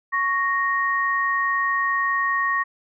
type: tone pair together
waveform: sine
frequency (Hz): 1109.5 / 1864.7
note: C#6 / A#6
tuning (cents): +1 / 0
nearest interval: major sixth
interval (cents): 899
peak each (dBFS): -22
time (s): 0.12-2.64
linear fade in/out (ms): 20
effects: none